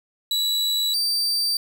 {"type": "tone pair in turn", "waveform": "40% pulse", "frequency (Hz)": [3929, 4660], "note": ["B7", "D8"], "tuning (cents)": [-10, -14], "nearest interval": "minor third", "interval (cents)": 296, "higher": "second", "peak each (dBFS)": -19, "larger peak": "neither", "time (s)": [[0.31, 0.94], [0.94, 1.57]], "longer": "neither", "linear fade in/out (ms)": 2, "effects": []}